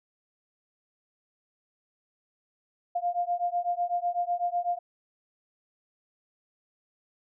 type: beating tone pair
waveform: sine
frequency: 698.5 / 706.5 Hz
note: F5 / F5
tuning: 0 / +20 cents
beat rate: 8 Hz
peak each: -29 / -29 dBFS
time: 2.95-4.79 s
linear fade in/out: 10 ms
effects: none